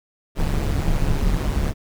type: noise with amplitude modulation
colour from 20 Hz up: brown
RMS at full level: -17 dBFS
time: 0.35-1.74 s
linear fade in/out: 50 ms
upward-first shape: sine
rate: 143 Hz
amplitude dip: 70%
effects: none